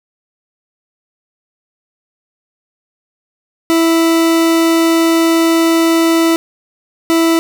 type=tone pair in turn; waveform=40% pulse; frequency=329.6 / 329.6 Hz; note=E4 / E4; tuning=0 / 0 cents; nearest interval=unison; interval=0 cents; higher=neither; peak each=-8 dBFS; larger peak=neither; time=3.7-6.36 / 7.1-7.39 s; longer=first; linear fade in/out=0 ms; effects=none